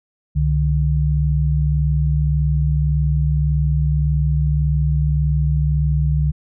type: tone pair together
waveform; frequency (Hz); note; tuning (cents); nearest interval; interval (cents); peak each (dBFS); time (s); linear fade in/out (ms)
sine; 67.2 / 148.95; C2 / D3; +47 / +25; octave + major second; 1378; -17; 0.35-6.32; 20
effects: none